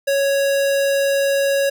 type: tone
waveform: square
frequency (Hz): 554.4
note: C#5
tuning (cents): 0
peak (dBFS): -16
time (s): 0.07-1.7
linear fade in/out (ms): 10
effects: none